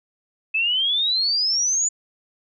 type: exponential sweep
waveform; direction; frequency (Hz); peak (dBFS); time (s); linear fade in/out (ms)
sine; up; 2574 to 7050; -18; 0.54-1.89; 10
effects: none